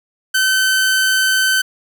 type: tone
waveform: sawtooth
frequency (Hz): 1532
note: G6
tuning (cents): -40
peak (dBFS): -9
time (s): 0.34-1.62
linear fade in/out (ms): 10
effects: none